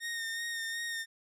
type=tone with vibrato; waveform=sawtooth; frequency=1841 Hz; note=A#6; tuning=22 cents flat; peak=-31 dBFS; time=0-1.06 s; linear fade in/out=50 ms; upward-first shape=sine; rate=2.7 Hz; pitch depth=24 cents each way; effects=low-pass 12000 Hz 12 dB/octave